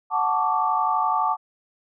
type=chord; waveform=sine; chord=D major seventh; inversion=first; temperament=equal with one note detuned; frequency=740 / 880 / 1122.9 / 1174.7 Hz; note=F#5 / A5 / C#6 / D6; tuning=0 / 0 / +22 / 0 cents; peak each=-26 / -23 / -28 / -24 dBFS; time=0.1-1.37 s; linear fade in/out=50 ms; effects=none